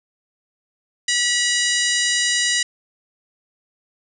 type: harmonic tone with a mistuned harmonic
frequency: 970 Hz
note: B5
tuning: 31 cents flat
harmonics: 2 / 3 / 4 / 5 / 6 / 7 / 8 / 9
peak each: -22 / -24 / -25 / -26 / -27 / -27 / -28 / -29 dBFS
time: 1.08-2.63 s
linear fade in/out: 5 ms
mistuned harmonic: 8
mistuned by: -70 cents
effects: none